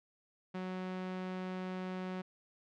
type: tone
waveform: sawtooth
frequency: 185 Hz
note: F#3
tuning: in tune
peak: -34 dBFS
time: 0.54-2.22 s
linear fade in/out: 10 ms
effects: low-pass 3000 Hz 12 dB/octave